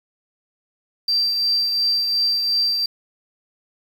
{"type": "tone with tremolo", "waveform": "triangle", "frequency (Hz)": 4695, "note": "D8", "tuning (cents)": -1, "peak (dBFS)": -12, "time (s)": [1.08, 2.86], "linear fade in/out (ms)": 5, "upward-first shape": "triangle", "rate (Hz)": 2.8, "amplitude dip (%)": 50, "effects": ["tanh soft clip ceiling -14 dBFS", "7-bit"]}